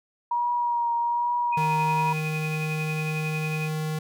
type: tone with vibrato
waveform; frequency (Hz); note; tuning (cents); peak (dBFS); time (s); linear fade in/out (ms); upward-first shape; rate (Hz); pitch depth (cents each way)
sine; 952; A#5; +36; -22; 0.31-2.13; 5; triangle; 1.2; 24
type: tone with tremolo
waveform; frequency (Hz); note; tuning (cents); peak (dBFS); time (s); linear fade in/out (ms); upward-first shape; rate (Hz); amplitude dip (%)
sine; 2489; D#7; 0; -29; 1.52-3.69; 10; triangle; 11; 75
type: tone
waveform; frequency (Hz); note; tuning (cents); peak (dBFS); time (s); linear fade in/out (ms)
square; 155.56; D#3; 0; -27; 1.57-3.99; 5
effects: none